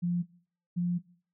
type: tone pair in turn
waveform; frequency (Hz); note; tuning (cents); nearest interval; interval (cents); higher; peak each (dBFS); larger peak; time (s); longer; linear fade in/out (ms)
sine; 174.8 / 175.66; F3 / F3; +2 / +10; unison; 8; second; -26; neither; 0.02-0.23 / 0.76-0.99; second; 20
effects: noise-tail reverb RT60 0.5 s tail -20 dB re dry